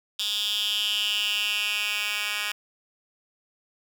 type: tone with high-pass filter sweep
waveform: 10% pulse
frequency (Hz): 207.7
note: G#3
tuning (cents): 0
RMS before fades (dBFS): -27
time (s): 0.19-2.52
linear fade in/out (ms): 5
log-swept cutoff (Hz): 3600 to 2100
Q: 5.3
effects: none